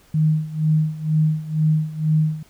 sine tone with tremolo, 155.56 Hz, D#3, in tune, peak -13 dBFS, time 0.14-2.43 s, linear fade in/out 5 ms, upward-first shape sine, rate 2.1 Hz, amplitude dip 85%, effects pink hiss -54 dBFS RMS until 2.49 s

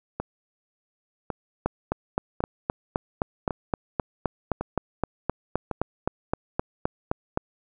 two click trains, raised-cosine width 1 ms, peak -9 / -14 dBFS, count 23 / 6, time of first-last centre 1.66-7.374 / 0.2-5.713 s, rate 3.85 / 0.907 Hz, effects none

